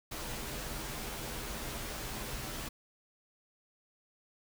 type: noise with comb filter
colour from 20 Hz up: pink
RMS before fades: -40 dBFS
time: 0.11-2.69 s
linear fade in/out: 10 ms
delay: 11 ms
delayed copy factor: -0.6
effects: none